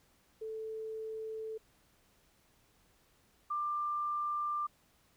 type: tone pair in turn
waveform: sine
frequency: 440 / 1188.3 Hz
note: A4 / D6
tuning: 0 / +20 cents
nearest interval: octave + perfect fourth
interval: 1720 cents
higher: second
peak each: -38 / -32 dBFS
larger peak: second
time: 0.41-1.58 / 3.5-4.67 s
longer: neither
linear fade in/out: 10 ms
effects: pink hiss -69 dBFS RMS until 5.16 s

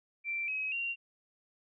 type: tone with pitch steps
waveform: sine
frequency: 2349 / 2547 / 2761 Hz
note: D7 / D#7 / F7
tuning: 0 / +40 / -20 cents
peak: -32 dBFS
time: 0.24-0.96 s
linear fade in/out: 50 ms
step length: 240 ms
effects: none

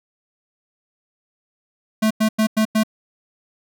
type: tone bursts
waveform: square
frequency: 218 Hz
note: A3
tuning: 16 cents flat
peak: -15 dBFS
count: 5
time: 2.02-2.835 s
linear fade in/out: 10 ms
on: 87 ms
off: 95 ms
effects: none

